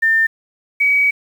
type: tone pair in turn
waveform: sine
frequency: 1800 / 2268 Hz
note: A6 / C#7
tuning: +39 / +39 cents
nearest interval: major third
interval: 400 cents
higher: second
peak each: -11 dBFS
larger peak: neither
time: 0.02-0.27 / 0.8-1.11 s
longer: second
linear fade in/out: 10 ms
effects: 7-bit